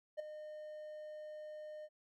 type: tone with ADSR envelope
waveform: triangle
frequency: 610 Hz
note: D#5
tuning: 34 cents flat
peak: -33 dBFS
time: 0.17-1.89 s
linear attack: 26 ms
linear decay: 8 ms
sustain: -11 dB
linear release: 48 ms
effects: none

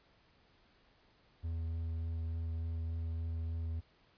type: tone with vibrato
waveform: triangle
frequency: 82.1 Hz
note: E2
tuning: 6 cents flat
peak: -33 dBFS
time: 1.43-3.81 s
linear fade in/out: 20 ms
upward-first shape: triangle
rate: 3.4 Hz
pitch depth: 12 cents each way
effects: pink hiss -68 dBFS RMS until 4.17 s + resampled to 11025 Hz

